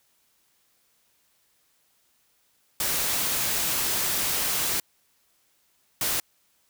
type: noise bursts at uneven times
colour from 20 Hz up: white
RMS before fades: -26 dBFS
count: 2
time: 2.8-4.8 / 6.01-6.2 s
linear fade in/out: 2 ms
effects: white hiss -67 dBFS RMS until 6.69 s